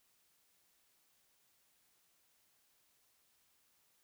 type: silence
effects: white hiss -74 dBFS RMS until 4.03 s